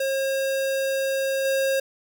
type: tone with level steps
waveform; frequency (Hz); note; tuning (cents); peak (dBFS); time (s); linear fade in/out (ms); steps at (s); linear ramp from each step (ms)
square; 539; C#5; -49; -23 / -21; 0-1.8; 5; 1.45; 2
effects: none